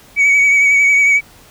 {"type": "tone with vibrato", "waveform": "sine", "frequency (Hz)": 2259, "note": "C#7", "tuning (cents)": 32, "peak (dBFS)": -5, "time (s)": [0.16, 1.21], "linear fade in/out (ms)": 50, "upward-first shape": "sine", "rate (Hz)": 11, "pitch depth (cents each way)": 29, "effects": ["tanh soft clip ceiling -7 dBFS", "pink hiss -44 dBFS RMS until 1.5 s"]}